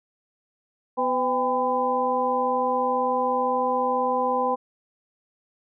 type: tone cluster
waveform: sine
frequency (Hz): 249.9 / 505 / 794 / 1008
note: B3 / B4 / G5 / B5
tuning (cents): +21 / +39 / +22 / +35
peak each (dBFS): -31 / -25 / -26 / -25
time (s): 0.97-4.56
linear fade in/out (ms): 20
effects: none